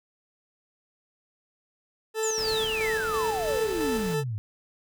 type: tone with tremolo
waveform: 40% pulse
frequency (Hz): 440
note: A4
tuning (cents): 0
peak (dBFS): -25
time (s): 2.14-4.24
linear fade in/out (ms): 50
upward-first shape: square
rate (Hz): 3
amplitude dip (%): 35
type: exponential sweep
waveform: sine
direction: down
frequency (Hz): 7459 to 99.7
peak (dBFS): -28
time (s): 2.23-4.38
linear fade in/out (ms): 0
type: noise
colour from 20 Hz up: pink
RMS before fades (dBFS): -39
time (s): 2.38-4.14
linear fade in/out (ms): 0
effects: none